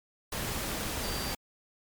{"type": "tone in noise", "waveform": "sine", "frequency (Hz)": 4699, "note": "D8", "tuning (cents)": 0, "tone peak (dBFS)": -40, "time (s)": [1.03, 1.34], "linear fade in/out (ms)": 5, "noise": "pink", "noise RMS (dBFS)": -34, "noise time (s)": [0.32, 1.35], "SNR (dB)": -9, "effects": ["MP3 96 kbps"]}